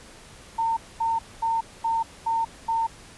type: tone bursts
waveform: sine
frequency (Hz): 909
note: A#5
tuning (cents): -44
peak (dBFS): -21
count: 6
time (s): 0.58-2.87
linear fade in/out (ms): 10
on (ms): 190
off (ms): 230
effects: pink hiss -47 dBFS RMS until 3.17 s + resampled to 24000 Hz